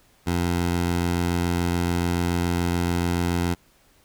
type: tone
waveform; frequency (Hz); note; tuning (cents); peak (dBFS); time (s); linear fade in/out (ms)
15% pulse; 87; F2; -6; -15; 0.26-3.55; 20
effects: pink hiss -59 dBFS RMS until 4.04 s